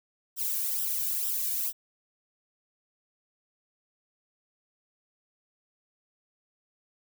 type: noise with flanger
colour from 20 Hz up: violet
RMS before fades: -30 dBFS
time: 0.36-1.73 s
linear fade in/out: 50 ms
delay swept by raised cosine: 0.44 to 1.54 ms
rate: 2.2 Hz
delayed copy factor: -1
effects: none